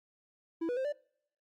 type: tone with pitch steps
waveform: triangle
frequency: 329.7 / 489.4 / 525 / 586 Hz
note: E4 / B4 / C5 / D5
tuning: 0 / -16 / +6 / -4 cents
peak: -29 dBFS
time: 0.61-0.926 s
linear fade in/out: 10 ms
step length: 79 ms
effects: noise-tail reverb RT60 0.7 s tail -26 dB re dry + Opus 48 kbps